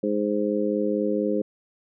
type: harmonic tone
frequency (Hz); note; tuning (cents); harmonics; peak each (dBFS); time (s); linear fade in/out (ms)
104.2; G#2; +6; 2 / 3 / 4 / 5; -27 / -27 / -27 / -27; 0.03-1.42; 5
effects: none